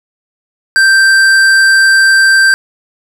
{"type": "tone with hard clipping", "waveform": "triangle", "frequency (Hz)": 1568, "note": "G6", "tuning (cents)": 0, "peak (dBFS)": -6, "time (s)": [0.76, 2.54], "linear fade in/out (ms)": 0, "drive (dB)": 15, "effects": []}